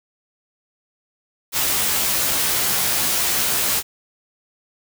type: noise with comb filter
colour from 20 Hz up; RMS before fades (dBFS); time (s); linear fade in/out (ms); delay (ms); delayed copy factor
white; -20; 1.52-3.83; 50; 15; +0.85
effects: none

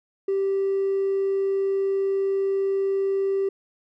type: tone with hard clipping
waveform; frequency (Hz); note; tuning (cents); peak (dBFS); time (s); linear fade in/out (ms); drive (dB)
sine; 390.5; G4; -7; -21; 0.28-3.49; 5; 1
effects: none

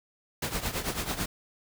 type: noise with tremolo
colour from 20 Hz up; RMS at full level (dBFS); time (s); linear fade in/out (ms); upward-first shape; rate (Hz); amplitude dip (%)
pink; -29; 0.42-1.26; 5; triangle; 9.1; 80
effects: none

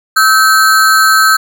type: ring-modulated tone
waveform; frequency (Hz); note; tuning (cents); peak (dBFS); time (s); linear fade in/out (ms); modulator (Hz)
square; 1424; F6; +33; -3; 0.16-1.37; 10; 125
effects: none

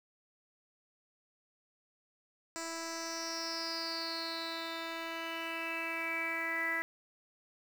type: tone with low-pass filter sweep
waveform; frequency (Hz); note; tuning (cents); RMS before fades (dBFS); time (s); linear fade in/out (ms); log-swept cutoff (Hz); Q
10% pulse; 329.6; E4; 0; -38; 2.56-6.82; 0; 7100 to 1900; 8.9
effects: 9-bit

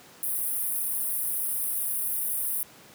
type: high-pass noise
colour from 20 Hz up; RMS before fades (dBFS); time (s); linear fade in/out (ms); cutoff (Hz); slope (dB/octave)
pink; -29; 0.23-2.63; 0; 9300; 96
effects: pink hiss -51 dBFS RMS until 2.94 s + high-pass 150 Hz 12 dB/octave

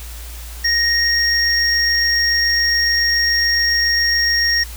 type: tone pair together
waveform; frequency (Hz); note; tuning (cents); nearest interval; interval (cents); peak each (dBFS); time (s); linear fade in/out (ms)
triangle; 1864.7 / 5567; A#6 / F8; 0 / -6; octave + perfect fifth; 1894; -15; 0.64-4.64; 10
effects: added 58 Hz sine -30 dBFS peak until 4.76 s + white hiss -37 dBFS RMS until 4.76 s

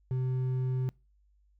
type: tone with hard clipping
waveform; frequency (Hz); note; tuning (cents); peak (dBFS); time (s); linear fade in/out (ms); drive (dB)
triangle; 128.6; C3; -30; -29; 0.11-0.89; 0; 8
effects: noise-tail reverb RT60 0.3 s tail -26 dB re dry + added 50 Hz sine -63 dBFS peak until 1.59 s

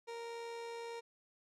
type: tone with amplitude modulation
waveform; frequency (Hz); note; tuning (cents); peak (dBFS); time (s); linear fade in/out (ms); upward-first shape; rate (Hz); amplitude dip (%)
30% pulse; 465.5; A#4; -2; -39; 0.07-1.01; 20; sine; 81.5; 25
effects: low-pass 7000 Hz 12 dB/octave

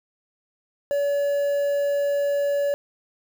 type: tone with quantisation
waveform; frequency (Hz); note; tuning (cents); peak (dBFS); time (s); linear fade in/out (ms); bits
triangle; 570; C#5; +48; -18; 0.91-2.74; 0; 7
effects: none

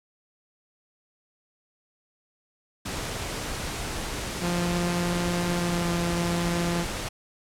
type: noise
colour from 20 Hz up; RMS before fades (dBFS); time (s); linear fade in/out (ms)
pink; -32; 2.85-7.09; 10
type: tone with pitch glide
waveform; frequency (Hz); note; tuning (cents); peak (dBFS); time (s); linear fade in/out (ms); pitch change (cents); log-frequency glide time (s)
sawtooth; 174.61 to 172.11; F3 to F3; 0 to -25; -21; 4.4-6.86; 50; -25; 5.55-5.88
effects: low-pass 10000 Hz 12 dB/octave

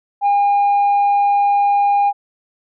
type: tone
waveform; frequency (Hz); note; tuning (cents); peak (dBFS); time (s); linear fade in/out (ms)
sine; 810; G#5; -43; -9; 0.21-2.13; 50
effects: tanh soft clip ceiling -10 dBFS

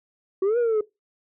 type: exponential two-way sweep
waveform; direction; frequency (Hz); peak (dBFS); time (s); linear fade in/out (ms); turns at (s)
sine; up then down; 370 to 488.7 to 417.2; -16; 0.42-0.81; 5; 0.58
effects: noise-tail reverb RT60 0.2 s tail -21 dB re dry + tanh soft clip ceiling -18 dBFS

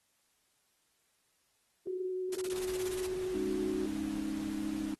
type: tone with vibrato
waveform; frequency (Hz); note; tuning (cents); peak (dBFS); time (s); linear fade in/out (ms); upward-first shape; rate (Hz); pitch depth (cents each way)
sine; 370; F#4; 0; -33; 1.87-3.86; 2; sine; 10; 13
type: noise bursts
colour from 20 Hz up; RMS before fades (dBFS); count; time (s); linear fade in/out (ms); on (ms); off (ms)
white; -42; 13; 2.32-3.066; 5; 38; 21
type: noise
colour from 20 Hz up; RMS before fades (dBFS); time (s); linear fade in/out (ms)
pink; -49; 2.53-4.94; 2
type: chord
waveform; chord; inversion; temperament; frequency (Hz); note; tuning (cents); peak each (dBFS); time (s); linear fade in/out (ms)
sine; Ab suspended fourth; none; equal with one note detuned; 208.4 / 277.2 / 311.1; Ab3 / Db4 / Eb4; +6 / 0 / 0; -40 / -39 / -36; 3.34-4.95; 10
effects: white hiss -74 dBFS RMS until 4.99 s + AAC 32 kbps

